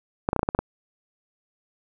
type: clicks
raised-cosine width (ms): 1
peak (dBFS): -7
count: 8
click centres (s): 0.289 / 0.331 / 0.363 / 0.393 / 0.431 / 0.489 / 0.549 / 0.59
effects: none